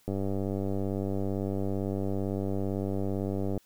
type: click train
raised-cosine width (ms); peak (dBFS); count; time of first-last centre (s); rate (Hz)
2; -19; 343; 0.08-3.577; 97.8
effects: white hiss -64 dBFS RMS until 3.65 s